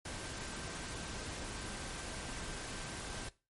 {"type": "tone in noise", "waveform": "sine", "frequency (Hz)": 1562, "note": "G6", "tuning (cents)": -7, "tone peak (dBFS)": -54, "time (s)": [0.05, 3.29], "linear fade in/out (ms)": 5, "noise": "pink", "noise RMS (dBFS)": -43, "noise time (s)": [0.05, 3.29], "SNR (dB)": -14, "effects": ["noise-tail reverb RT60 0.3 s tail -19 dB re dry", "MP3 48 kbps"]}